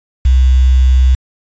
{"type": "tone with quantisation", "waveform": "sine", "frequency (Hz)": 64.3, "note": "C2", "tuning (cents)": -30, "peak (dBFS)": -5, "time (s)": [0.25, 1.15], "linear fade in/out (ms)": 5, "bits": 5, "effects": ["resampled to 16000 Hz"]}